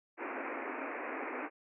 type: band-pass noise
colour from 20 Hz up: pink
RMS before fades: -40 dBFS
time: 0.17-1.5 s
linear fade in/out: 50 ms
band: 250 to 2500 Hz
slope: 96 dB/octave
effects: none